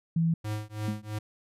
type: tone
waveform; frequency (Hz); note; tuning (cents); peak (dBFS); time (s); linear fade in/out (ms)
sine; 165.1; E3; +3; -22; 0.16-0.34; 5
type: tone with tremolo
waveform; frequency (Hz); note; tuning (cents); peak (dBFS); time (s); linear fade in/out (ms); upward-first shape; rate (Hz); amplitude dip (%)
square; 106.6; G#2; +46; -29; 0.44-1.19; 10; triangle; 3; 100
type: tone with exponential decay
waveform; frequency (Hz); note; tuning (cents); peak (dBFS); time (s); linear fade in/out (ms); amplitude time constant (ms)
sine; 210; G#3; +19; -26; 0.88-1.12; 2; 51
effects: resampled to 32000 Hz